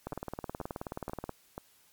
two click trains, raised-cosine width 1 ms, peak -22 / -24 dBFS, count 24 / 4, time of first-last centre 0.07-1.293 / 0.13-1.579 s, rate 18.8 / 2.07 Hz, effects white hiss -64 dBFS RMS until 1.92 s + MP3 96 kbps

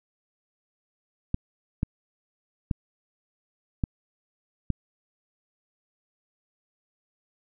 clicks, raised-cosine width 5 ms, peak -12 dBFS, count 5, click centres 1.344 / 1.831 / 2.712 / 3.838 / 4.703 s, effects none

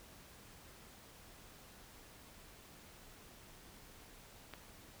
click, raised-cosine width 0.3 ms, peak -30 dBFS, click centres 4.537 s, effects pink hiss -58 dBFS RMS until 5 s

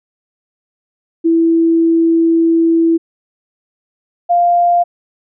sine tone pair in turn, 330.4 / 697.9 Hz, E4 / F5, +4 / -1 cents, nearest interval octave + minor second, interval 1295 cents, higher second, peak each -8 dBFS, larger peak neither, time 1.24-2.98 / 4.29-4.84 s, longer first, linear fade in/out 20 ms, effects none

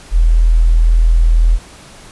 sine tone, 40.98 Hz, E1, 9 cents flat, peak -6 dBFS, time 0.11-1.59 s, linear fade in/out 50 ms, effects pink hiss -38 dBFS RMS until 2.11 s + resampled to 24000 Hz

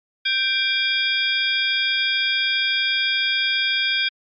sine tone cluster, 1564 / 2364 / 3298 / 3633 / 4849 Hz, G6 / D7 / G#7 / A#7 / D#8, -4 / +11 / -13 / -45 / -45 cents, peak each -25 / -23 / -22 / -28 / -29 dBFS, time 0.25-4.09 s, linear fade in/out 10 ms, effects MP3 32 kbps

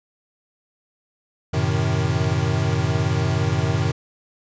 square chord, F# diminished seventh, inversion none, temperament equal with one note detuned, 92.5 / 110 / 128.94 / 155.56 Hz, F#2 / A2 / C3 / Eb3, 0 / 0 / -25 / 0 cents, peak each -25 dBFS, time 1.53-3.92 s, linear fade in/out 10 ms, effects resampled to 16000 Hz

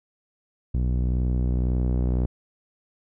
sawtooth tone with low-pass filter sweep, 61.9 Hz, B1, 5 cents sharp, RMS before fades -23 dBFS, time 0.74-2.26 s, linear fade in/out 5 ms, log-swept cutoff 210 to 450 Hz, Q 0.7, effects none

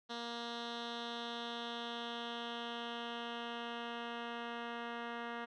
10% pulse tone with low-pass filter sweep, 235.3 Hz, A#3, 16 cents sharp, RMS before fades -43 dBFS, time 0.09-5.46 s, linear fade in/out 20 ms, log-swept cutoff 4200 to 2300 Hz, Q 3.3, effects none

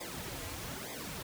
pink noise with flanger, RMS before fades -42 dBFS, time 0-1.23 s, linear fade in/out 10 ms, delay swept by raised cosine 0.69 to 5.39 ms, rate 1.1 Hz, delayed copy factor -0.95, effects none

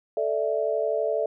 sine chord, A suspended fourth, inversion none, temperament equal, 440 / 587.3 / 659.3 Hz, A4 / D5 / E5, 0 / 0 / 0 cents, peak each -27 dBFS, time 0.17-1.26 s, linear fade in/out 2 ms, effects none

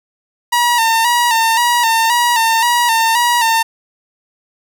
sawtooth tone with vibrato, 932.3 Hz, A#5, in tune, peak -7 dBFS, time 0.52-3.63 s, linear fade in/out 10 ms, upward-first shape square, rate 1.9 Hz, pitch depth 52 cents each way, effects none

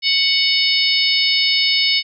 harmonic tone, 740 Hz, F#5, in tune, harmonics 3 / 4 / 5 / 6 / 7, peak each -20 / -20 / -20 / -20 / -20 dBFS, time 0.02-2.03 s, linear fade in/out 50 ms, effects none

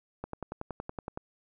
click train, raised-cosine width 1 ms, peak -22 dBFS, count 11, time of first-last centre 0.24-1.175 s, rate 10.7 Hz, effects none

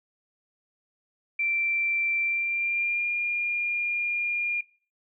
sine tone with pitch glide, 2349 to 2412 Hz, D7 to D7, 0 to +46 cents, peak -24 dBFS, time 1.39-4.61 s, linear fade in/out 5 ms, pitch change +46 cents, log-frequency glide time 2.21-3.08 s, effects noise-tail reverb RT60 0.4 s tail -21 dB re dry

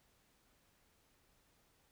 silence, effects pink hiss -73 dBFS RMS until 1.91 s

